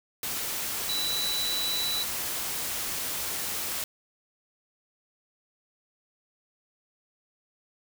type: tone in noise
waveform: sine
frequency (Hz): 3951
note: B7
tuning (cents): 0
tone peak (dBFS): -28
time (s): 0.89-2.03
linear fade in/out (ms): 2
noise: white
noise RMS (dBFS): -32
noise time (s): 0.23-3.84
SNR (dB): +1
effects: none

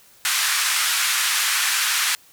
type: band-pass noise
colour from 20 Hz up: pink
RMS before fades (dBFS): -21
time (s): 0.25-2.15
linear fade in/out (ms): 0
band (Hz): 1300 to 13000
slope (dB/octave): 24
effects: white hiss -52 dBFS RMS until 2.32 s

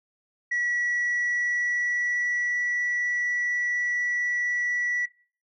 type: tone with pitch glide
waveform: sine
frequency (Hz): 1935 to 1950.7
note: B6 to B6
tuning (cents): -36 to -22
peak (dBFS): -22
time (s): 0.51-5.06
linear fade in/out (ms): 10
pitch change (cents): +14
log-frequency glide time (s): 0.61-2.5
effects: noise-tail reverb RT60 0.4 s tail -20 dB re dry + tanh soft clip ceiling -21 dBFS

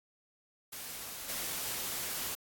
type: noise with level steps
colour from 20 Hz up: white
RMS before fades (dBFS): -43 / -37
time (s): 0.72-2.35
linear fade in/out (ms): 10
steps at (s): 1.28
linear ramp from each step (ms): 20
effects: AAC 64 kbps

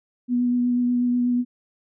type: tone with vibrato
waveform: sine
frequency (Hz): 244.8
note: B3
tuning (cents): -15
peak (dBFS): -18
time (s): 0.28-1.45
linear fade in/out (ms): 50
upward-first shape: triangle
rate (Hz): 8.2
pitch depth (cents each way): 16
effects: none

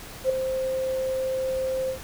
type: tone with ADSR envelope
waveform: sine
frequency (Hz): 523.3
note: C5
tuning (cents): 0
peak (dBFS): -16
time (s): 0.24-1.99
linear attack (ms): 56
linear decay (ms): 7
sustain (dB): -8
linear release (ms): 99
effects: pink hiss -41 dBFS RMS until 2.03 s

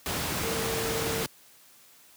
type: tone in noise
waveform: sine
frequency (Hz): 452.7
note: A4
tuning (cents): +49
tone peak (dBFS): -32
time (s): 0.43-1.23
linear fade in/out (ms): 0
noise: pink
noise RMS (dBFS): -30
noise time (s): 0.06-1.26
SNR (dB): -5
effects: white hiss -56 dBFS RMS until 2.16 s + high-pass 80 Hz 12 dB/octave

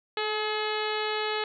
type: harmonic tone with a mistuned harmonic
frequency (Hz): 426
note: G#4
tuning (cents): +44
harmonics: 1 / 2 / 3 / 4 / 5 / 6 / 7 / 8 / 9 / 10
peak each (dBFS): -31 / -34 / -36 / -37 / -38 / -39 / -39 / -40 / -41 / -41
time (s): 0.17-1.44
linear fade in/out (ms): 2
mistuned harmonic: 1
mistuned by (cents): +17
effects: none

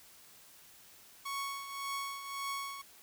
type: tone with tremolo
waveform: sawtooth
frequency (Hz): 1108.7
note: C#6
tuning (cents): 0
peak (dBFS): -31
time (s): 1.25-2.82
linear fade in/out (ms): 10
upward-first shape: triangle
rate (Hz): 1.8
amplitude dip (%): 65
effects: white hiss -58 dBFS RMS until 3.02 s

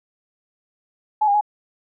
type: tone with pitch steps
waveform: sine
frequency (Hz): 853 / 810 / 837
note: G#5 / G#5 / G#5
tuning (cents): +46 / -43 / +13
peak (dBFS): -14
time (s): 1.21-1.411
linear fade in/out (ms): 10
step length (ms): 67
effects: none

